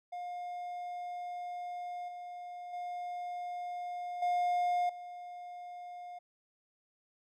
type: tone with level steps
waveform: triangle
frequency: 711 Hz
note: F5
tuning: 31 cents sharp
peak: -36 / -40 / -35 / -26 / -41 dBFS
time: 0.12-6.19 s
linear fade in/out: 10 ms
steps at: 2.08 / 2.73 / 4.22 / 4.89 s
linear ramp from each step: 5 ms
effects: none